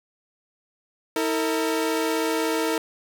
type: tone pair together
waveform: sawtooth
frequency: 321.8 / 454.7 Hz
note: E4 / A#4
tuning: -42 / -43 cents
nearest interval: tritone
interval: 599 cents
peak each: -21 dBFS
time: 1.16-2.78 s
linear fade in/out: 2 ms
effects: none